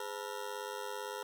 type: ring-modulated tone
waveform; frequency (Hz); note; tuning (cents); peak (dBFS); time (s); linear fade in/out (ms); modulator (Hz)
20% pulse; 462.6; A#4; -13; -31; 0-1.23; 2; 48.9
effects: none